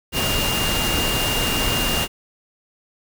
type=tone in noise; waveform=sine; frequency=2814 Hz; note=F7; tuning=12 cents sharp; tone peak=-24 dBFS; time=0.12-2.08 s; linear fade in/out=50 ms; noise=pink; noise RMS=-22 dBFS; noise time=0.12-2.08 s; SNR=-5 dB; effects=none